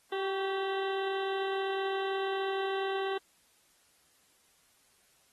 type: harmonic tone with a mistuned harmonic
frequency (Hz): 388.4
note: G4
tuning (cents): -16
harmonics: 1 / 2 / 3 / 4 / 5 / 7 / 8 / 9 / 10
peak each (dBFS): -32 / -38 / -42 / -44 / -46 / -49 / -50 / -51 / -52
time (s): 0.12-3.18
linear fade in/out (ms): 5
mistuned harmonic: 3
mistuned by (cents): -47
effects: white hiss -67 dBFS RMS until 5.32 s + AAC 32 kbps